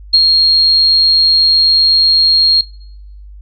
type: tone with ADSR envelope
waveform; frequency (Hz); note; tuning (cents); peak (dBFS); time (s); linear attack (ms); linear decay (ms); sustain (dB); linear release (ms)
sine; 4253; C8; +27; -3; 0.13-2.61; 12; 49; -3; 3
effects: noise-tail reverb RT60 0.8 s tail -25 dB re dry + added 50 Hz sine -31 dBFS peak until 3.41 s